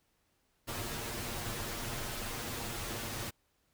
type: noise with comb filter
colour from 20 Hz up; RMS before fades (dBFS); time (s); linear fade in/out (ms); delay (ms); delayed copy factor
pink; -39; 0.67-3.31; 20; 8.6; +0.7
effects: pink hiss -75 dBFS RMS until 3.73 s